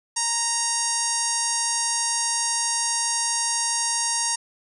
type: harmonic tone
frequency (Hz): 932.3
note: A#5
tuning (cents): 0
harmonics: 1 / 2 / 3 / 4 / 5 / 6 / 7 / 8 / 9 / 10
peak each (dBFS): -30 / -35 / -39 / -39 / -32 / -29 / -28 / -35 / -31 / -28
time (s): 0.16-4.36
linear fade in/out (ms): 10
effects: none